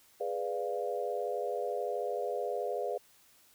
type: chord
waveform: sine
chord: G# diminished seventh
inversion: none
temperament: equal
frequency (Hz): 415.3 / 493.9 / 587.3 / 698.5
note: G#4 / B4 / D5 / F5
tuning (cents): 0 / 0 / 0 / 0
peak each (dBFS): -37 / -36 / -38 / -38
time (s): 0.2-2.98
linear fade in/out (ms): 10
effects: white hiss -63 dBFS RMS until 3.54 s